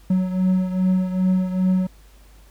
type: beating tone pair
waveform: triangle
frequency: 185 / 187.5 Hz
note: F#3 / F#3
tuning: 0 / +23 cents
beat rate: 2.5 Hz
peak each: -16 / -22 dBFS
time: 0.1-1.87 s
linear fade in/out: 5 ms
effects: added 50 Hz sine -46 dBFS peak until 2.5 s + pink hiss -55 dBFS RMS until 2.5 s